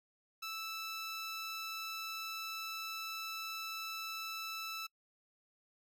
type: tone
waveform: 15% pulse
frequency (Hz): 1318.5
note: E6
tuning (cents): 0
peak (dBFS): -34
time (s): 0.42-4.87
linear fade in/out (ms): 10
effects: noise-tail reverb RT60 0.1 s tail -26 dB re dry